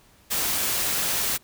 white noise, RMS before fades -25 dBFS, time 0.3-1.38 s, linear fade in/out 20 ms, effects pink hiss -57 dBFS RMS until 1.43 s

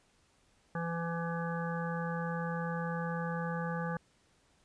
harmonic tone, 168.2 Hz, E3, 35 cents sharp, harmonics 1 / 3 / 5 / 7 / 9 / 10, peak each -35 / -40 / -42 / -43 / -45 / -45 dBFS, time 0.75-3.97 s, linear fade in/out 2 ms, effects pink hiss -69 dBFS RMS until 4.64 s + resampled to 22050 Hz

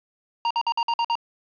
square tone bursts, 933 Hz, A#5, 1 cent sharp, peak -21 dBFS, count 7, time 0.45-1.154 s, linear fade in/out 2 ms, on 56 ms, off 52 ms, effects resampled to 11025 Hz + 8-bit

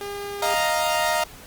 sawtooth tone, 404.6 Hz, G#4, 45 cents flat, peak -26 dBFS, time 0.01-0.54 s, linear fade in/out 0 ms
sawtooth chord, Eb suspended second, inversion none, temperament equal, 622.3 / 698.5 / 932.3 Hz, Eb5 / F5 / Bb5, 0 / 0 / 0 cents, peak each -21 dBFS, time 0.42-1.24 s, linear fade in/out 5 ms
effects pink hiss -44 dBFS RMS until 1.46 s + Opus 32 kbps

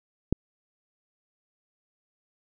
click, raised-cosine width 3 ms, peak -9 dBFS, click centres 0.326 s, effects none

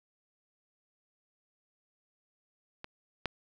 clicks, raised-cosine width 0.3 ms, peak -25 / -15 dBFS, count 2, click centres 2.844 / 3.257 s, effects none

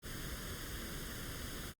pink noise with comb filter, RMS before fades -44 dBFS, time 0.02-1.74 s, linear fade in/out 50 ms, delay 0.6 ms, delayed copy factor +0.7, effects Opus 48 kbps

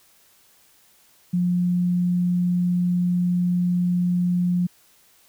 sine tone, 177.6 Hz, F3, 29 cents sharp, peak -18 dBFS, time 1.33-4.67 s, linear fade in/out 10 ms, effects white hiss -57 dBFS RMS until 5.28 s

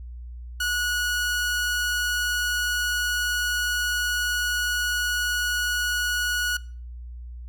sawtooth tone, 1461 Hz, F#6, 22 cents flat, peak -20 dBFS, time 0.6-6.57 s, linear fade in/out 5 ms, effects noise-tail reverb RT60 0.4 s tail -21 dB re dry + added 60 Hz sine -35 dBFS peak until 7.48 s

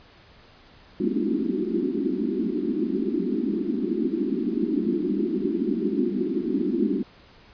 white band-pass noise, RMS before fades -25 dBFS, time 1-7.03 s, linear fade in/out 2 ms, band 190 to 380 Hz, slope 96 dB/octave, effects pink hiss -52 dBFS RMS until 7.53 s + resampled to 11025 Hz

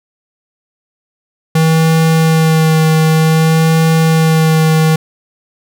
square tone with vibrato, 160 Hz, D#3, 49 cents sharp, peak -8 dBFS, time 1.55-4.96 s, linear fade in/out 5 ms, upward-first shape sine, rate 0.54 Hz, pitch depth 16 cents each way, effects none

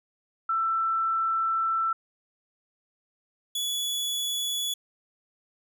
sine / sawtooth tone pair in turn, 1333 / 3409 Hz, E6 / G#7, +19 / +45 cents, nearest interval octave + major third, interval 1626 cents, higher second, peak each -23 / -24 dBFS, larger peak first, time 0.49-1.93 / 3.55-4.74 s, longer first, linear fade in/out 5 ms, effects none

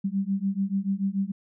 sine beating tone pair, 192.4 / 199.3 Hz, G3 / G3, -32 / +29 cents, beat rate 6.9 Hz, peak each -27 dBFS, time 0.04-1.32 s, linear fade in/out 10 ms, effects none

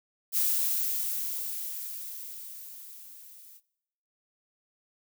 violet noise with level ramp, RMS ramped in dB -25 to -52 dBFS, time 0.32-3.61 s, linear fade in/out 50 ms, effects noise-tail reverb RT60 0.8 s tail -21 dB re dry

